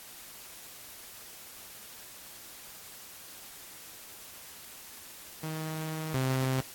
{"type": "tone pair in turn", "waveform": "sawtooth", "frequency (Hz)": [157.6, 131.04], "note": ["D#3", "C3"], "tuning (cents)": [23, 3], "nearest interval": "minor third", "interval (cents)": 320, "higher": "first", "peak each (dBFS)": [-30, -23], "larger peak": "second", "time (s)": [[5.43, 6.14], [6.14, 6.61]], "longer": "first", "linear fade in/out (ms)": 5, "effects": ["white hiss -48 dBFS RMS until 6.74 s", "AAC 64 kbps"]}